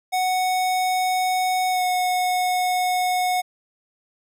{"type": "tone with pitch glide", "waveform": "square", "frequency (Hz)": [740, 730.2], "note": ["F#5", "F#5"], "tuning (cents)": [0, -23], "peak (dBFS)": -20, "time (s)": [0.12, 3.42], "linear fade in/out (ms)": 20, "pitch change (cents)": -23, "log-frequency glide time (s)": [1.7, 1.83], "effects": []}